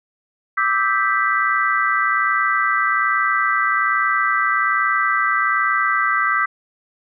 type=chord; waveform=sine; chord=E minor seventh; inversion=third; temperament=equal with one note detuned; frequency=1174.7 / 1295.9 / 1568 / 1975.5 Hz; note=D6 / E6 / G6 / B6; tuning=0 / -30 / 0 / 0 cents; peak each=-21 dBFS; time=0.57-6.46 s; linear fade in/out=10 ms; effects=none

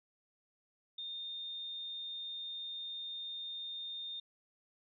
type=tone; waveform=sine; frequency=3643 Hz; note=A#7; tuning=41 cents flat; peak=-40 dBFS; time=0.98-4.2 s; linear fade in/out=5 ms; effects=none

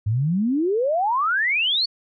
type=exponential sweep; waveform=sine; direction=up; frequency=99.5 to 4535 Hz; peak=-18 dBFS; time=0.06-1.86 s; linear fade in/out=10 ms; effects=none

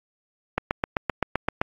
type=click train; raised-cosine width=0.5 ms; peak=-7 dBFS; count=9; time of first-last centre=0.58-1.615 s; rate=7.73 Hz; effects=AAC 32 kbps

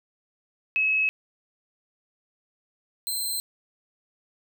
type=tone pair in turn; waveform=sine / 10% pulse; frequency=2574 / 4111 Hz; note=E7 / C8; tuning=-42 / -31 cents; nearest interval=minor sixth; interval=811 cents; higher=second; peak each=-20 dBFS; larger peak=neither; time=0.76-1.09 / 3.07-3.4 s; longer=neither; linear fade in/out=0 ms; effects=none

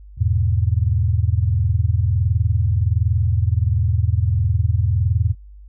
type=chord; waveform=sine; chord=E major; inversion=none; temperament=equal; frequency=82.41 / 103.83 / 123.47 Hz; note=E2 / G#2 / B2; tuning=0 / 0 / 0 cents; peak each=-18 / -18 / -23 dBFS; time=0.17-5.35 s; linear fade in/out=50 ms; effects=added 50 Hz sine -38 dBFS peak until 5.68 s

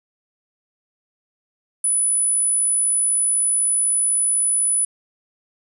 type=tone; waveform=sine; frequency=9956 Hz; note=D#9; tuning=in tune; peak=-16 dBFS; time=1.84-4.85 s; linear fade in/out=5 ms; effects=none

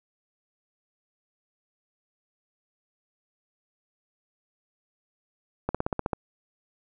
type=slowing click train; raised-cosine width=1 ms; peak=-12 dBFS; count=8; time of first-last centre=5.69-6.132 s; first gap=56 ms; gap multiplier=1.04; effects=none

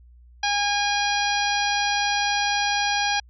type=harmonic tone; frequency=816 Hz; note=G#5; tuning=31 cents flat; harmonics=1 / 2 / 3 / 4 / 5 / 6 / 7; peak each=-24 / -27 / -29 / -30 / -31 / -32 / -32 dBFS; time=0.43-3.2 s; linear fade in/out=5 ms; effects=added 60 Hz sine -47 dBFS peak until 3.29 s

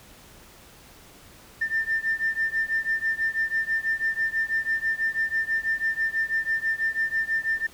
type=beating tone pair; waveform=sine; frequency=1790 / 1796.1 Hz; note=A6 / A6; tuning=+29 / +35 cents; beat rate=6.1 Hz; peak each=-25 / -26 dBFS; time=1.61-7.67 s; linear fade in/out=10 ms; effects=tanh soft clip ceiling -16 dBFS + pink hiss -50 dBFS RMS until 7.73 s

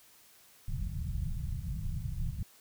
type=low-pass noise; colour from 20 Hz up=pink; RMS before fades=-35 dBFS; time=0.68-2.43 s; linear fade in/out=2 ms; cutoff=170 Hz; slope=48 dB/octave; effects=white hiss -60 dBFS RMS until 2.6 s

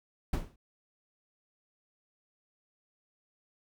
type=noise with exponential decay; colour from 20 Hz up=brown; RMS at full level=-26 dBFS; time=0.33-0.56 s; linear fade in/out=5 ms; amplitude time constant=50 ms; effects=none

